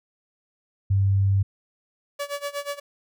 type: tone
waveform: sine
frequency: 98 Hz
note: G2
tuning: in tune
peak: -17 dBFS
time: 0.9-1.43 s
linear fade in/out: 10 ms
type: tone with tremolo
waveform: sawtooth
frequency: 572 Hz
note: D5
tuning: 46 cents flat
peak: -22 dBFS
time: 2.19-2.8 s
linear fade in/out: 10 ms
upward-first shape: sine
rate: 8.3 Hz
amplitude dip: 90%
effects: none